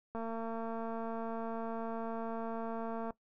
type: click train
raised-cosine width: 1 ms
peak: -27 dBFS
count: 672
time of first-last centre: 0.15-3.106 s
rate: 227 Hz
effects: noise-tail reverb RT60 0.1 s tail -19 dB re dry